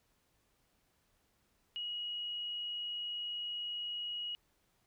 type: tone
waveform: sine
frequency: 2900 Hz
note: F#7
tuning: 35 cents flat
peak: -37 dBFS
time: 1.76-4.35 s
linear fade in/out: 0 ms
effects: pink hiss -75 dBFS RMS until 4.86 s